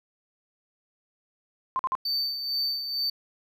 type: tone bursts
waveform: sine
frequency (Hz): 1046.5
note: C6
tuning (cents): 0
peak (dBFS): -23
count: 3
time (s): 1.76-1.952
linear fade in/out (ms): 0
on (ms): 32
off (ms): 48
type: tone with tremolo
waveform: triangle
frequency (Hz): 4569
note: D8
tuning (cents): -48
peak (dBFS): -23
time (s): 2.05-3.1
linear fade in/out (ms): 5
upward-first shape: sine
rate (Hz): 2.2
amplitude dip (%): 55
effects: none